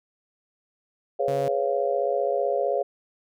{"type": "chord", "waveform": "sine", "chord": "C# dominant seventh", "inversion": "second", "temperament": "just", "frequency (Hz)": [415.8, 498.9, 554.4, 693], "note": ["G#4", "B4", "C#5", "E#5"], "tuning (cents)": [2, 17, 0, -14], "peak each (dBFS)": [-28, -29, -25, -28], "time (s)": [1.19, 2.83], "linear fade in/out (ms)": 10}
{"type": "tone", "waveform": "sawtooth", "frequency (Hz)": 138.59, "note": "C#3", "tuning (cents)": 0, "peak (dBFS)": -28, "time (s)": [1.28, 1.48], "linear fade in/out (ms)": 0}
{"effects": []}